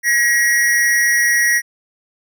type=tone with amplitude modulation; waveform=square; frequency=1902 Hz; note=A#6; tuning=34 cents sharp; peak=-10 dBFS; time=0.03-1.62 s; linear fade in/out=50 ms; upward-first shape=sine; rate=241 Hz; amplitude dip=60%; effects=none